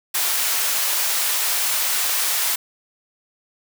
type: high-pass noise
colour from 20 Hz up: white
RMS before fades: -21 dBFS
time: 0.14-2.56 s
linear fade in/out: 10 ms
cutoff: 700 Hz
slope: 12 dB/octave
effects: none